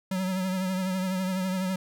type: tone with vibrato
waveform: square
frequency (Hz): 186.9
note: F#3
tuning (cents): +18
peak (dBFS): -27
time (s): 0.11-1.76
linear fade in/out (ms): 5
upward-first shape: triangle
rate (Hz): 12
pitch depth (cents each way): 51
effects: none